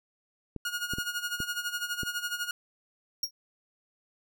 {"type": "clicks", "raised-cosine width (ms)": 3, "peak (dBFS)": -23, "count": 5, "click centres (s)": [0.563, 0.936, 0.985, 1.403, 2.033]}
{"type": "tone with tremolo", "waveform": "sawtooth", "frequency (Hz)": 1435, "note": "F6", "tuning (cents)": 47, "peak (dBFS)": -25, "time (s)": [0.65, 2.51], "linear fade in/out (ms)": 2, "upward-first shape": "sine", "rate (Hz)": 12, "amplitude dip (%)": 75}
{"type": "tone with exponential decay", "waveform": "45% pulse", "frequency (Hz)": 5588, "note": "F8", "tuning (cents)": 0, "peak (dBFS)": -24, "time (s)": [3.23, 3.31], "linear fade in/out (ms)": 5, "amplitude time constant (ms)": 17}
{"effects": []}